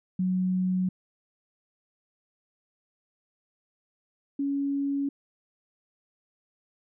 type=tone pair in turn; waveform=sine; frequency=184.6 / 279.8 Hz; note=F#3 / C#4; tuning=-4 / +16 cents; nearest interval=perfect fifth; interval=720 cents; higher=second; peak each=-23 / -25 dBFS; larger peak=first; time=0.19-0.89 / 4.39-5.09 s; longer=neither; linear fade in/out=5 ms; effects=none